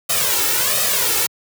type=noise with flanger; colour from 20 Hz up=white; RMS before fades=-18 dBFS; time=0.09-1.27 s; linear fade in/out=10 ms; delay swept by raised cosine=1.6 to 2.28 ms; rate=1.4 Hz; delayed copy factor=+0.8; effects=high-pass 100 Hz 12 dB/octave